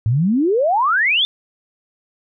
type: exponential sweep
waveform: sine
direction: up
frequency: 103.83 to 3611 Hz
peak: -13 dBFS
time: 0.06-1.25 s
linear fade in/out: 0 ms
effects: none